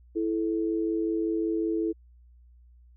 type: tone pair together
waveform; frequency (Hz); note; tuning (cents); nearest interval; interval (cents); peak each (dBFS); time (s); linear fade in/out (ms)
sine; 329.6 / 434.9; E4 / A4; 0 / -20; perfect fourth; 480; -26 / -30; 0.15-1.93; 20
effects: added 60 Hz sine -52 dBFS peak until 2.96 s